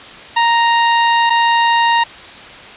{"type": "tone pair in turn", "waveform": "sawtooth", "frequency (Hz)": [932.3, 932.3], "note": ["A#5", "A#5"], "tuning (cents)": [0, 0], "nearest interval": "unison", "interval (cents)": 0, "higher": "neither", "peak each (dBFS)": -6, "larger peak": "neither", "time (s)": [[0.36, 1.3], [1.3, 2.04]], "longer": "first", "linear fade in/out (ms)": 10, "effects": ["white hiss -34 dBFS RMS until 2.76 s", "resampled to 8000 Hz"]}